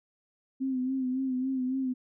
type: tone with vibrato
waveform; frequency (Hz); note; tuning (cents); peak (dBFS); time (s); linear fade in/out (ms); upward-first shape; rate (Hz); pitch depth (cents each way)
sine; 259.8; C4; -12; -27; 0.6-1.94; 20; sine; 3.6; 49
effects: none